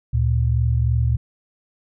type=tone pair together; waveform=sine; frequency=73.37 / 116.54 Hz; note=D2 / A#2; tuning=-1 / 0 cents; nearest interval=minor sixth; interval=801 cents; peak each=-19 / -18 dBFS; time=0.13-1.17 s; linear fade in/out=10 ms; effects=none